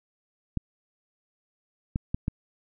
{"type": "clicks", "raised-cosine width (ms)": 5, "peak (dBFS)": -14, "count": 4, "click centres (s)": [0.573, 1.959, 2.145, 2.281], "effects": []}